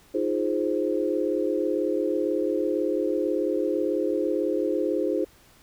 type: chord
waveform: sine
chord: F minor seventh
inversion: third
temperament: equal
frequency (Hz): 311.1 / 349.2 / 415.3 / 523.3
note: Eb4 / F4 / Ab4 / C5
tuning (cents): 0 / 0 / 0 / 0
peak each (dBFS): -28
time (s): 0.14-5.25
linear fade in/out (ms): 10
effects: pink hiss -56 dBFS RMS until 5.62 s